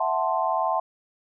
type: chord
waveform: sine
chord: F# half-diminished seventh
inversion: third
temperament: equal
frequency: 659.3 / 740 / 880 / 1046.5 Hz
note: E5 / F#5 / A5 / C6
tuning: 0 / 0 / 0 / 0 cents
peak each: -27 dBFS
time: 0-0.8 s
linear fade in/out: 5 ms
effects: none